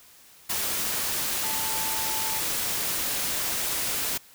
sine tone in noise, 880 Hz, A5, in tune, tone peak -35 dBFS, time 1.43-2.4 s, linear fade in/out 10 ms, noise white, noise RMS -28 dBFS, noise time 0.49-4.18 s, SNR -10 dB, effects white hiss -53 dBFS RMS until 4.34 s

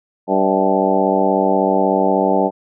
harmonic tone with a mistuned harmonic, 96.4 Hz, G2, 28 cents flat, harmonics 2 / 3 / 4 / 5 / 6 / 7 / 8 / 9, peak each -21 / -21 / -21 / -21 / -21 / -21 / -21 / -21 dBFS, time 0.27-2.51 s, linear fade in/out 50 ms, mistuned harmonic 7, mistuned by -62 cents, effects none

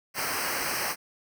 pink noise with comb filter, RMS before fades -30 dBFS, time 0.14-0.96 s, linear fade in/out 50 ms, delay 0.28 ms, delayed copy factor -1, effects none

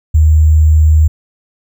sine tone with sample-and-hold, 77.78 Hz, D#2, in tune, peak -4 dBFS, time 0.14-1.08 s, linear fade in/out 10 ms, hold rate 7350 Hz, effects none

